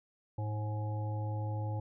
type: harmonic tone with a mistuned harmonic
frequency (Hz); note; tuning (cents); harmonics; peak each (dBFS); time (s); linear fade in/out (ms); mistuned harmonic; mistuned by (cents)
106.8; G#2; +49; 1 / 3 / 5 / 7 / 8; -33 / -47 / -46 / -53 / -45; 0.38-1.8; 5; 8; -31
effects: none